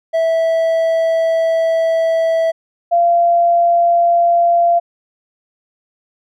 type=tone pair in turn; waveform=triangle / sine; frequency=655 / 688.1 Hz; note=E5 / F5; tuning=-11 / -26 cents; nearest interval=minor second; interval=85 cents; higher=second; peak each=-10 / -9 dBFS; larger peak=second; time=0.13-2.52 / 2.91-4.8 s; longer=first; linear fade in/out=20 ms; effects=none